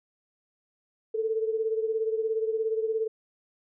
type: beating tone pair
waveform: sine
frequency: 440 / 457 Hz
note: A4 / A#4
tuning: 0 / -34 cents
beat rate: 17 Hz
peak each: -26 / -32 dBFS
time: 1.14-3.08 s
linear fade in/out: 10 ms
effects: none